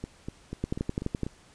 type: two click trains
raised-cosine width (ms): 3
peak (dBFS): -21 / -15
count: 6 / 8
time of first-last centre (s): 0.04-1.265 / 0.64-1.233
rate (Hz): 4.08 / 11.8
effects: pink hiss -57 dBFS RMS until 1.54 s + resampled to 22050 Hz